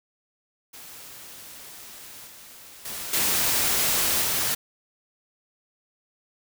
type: noise with level steps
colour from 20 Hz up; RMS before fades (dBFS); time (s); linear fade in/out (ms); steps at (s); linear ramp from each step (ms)
white; -43 / -46 / -34 / -23 / -25; 0.73-4.55; 10; 2.27 / 2.85 / 3.13 / 4.22; 5
effects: none